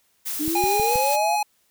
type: noise with tremolo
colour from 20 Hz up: blue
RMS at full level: -28 dBFS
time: 0.25-1.17 s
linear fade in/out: 20 ms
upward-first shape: triangle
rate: 4.8 Hz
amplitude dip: 25%
type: exponential sweep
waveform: sine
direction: up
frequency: 293.7 to 726 Hz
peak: -23 dBFS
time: 0.39-1.37 s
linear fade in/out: 20 ms
type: click train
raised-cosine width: 5 ms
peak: -21 dBFS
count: 4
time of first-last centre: 0.48-0.957 s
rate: 6.29 Hz
type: tone with pitch glide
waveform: square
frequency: 819 to 838.6 Hz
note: G#5 to G#5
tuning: -24 to +17 cents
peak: -21 dBFS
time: 0.55-1.43 s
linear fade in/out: 5 ms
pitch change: +41 cents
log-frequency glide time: 0.86-0.92 s
effects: white hiss -65 dBFS RMS until 1.7 s